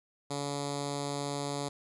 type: tone with notch filter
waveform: 5% pulse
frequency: 142.5 Hz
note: C#3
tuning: 48 cents sharp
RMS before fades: -35 dBFS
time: 0.3-1.69 s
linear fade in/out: 10 ms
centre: 1600 Hz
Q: 0.68
effects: resampled to 24000 Hz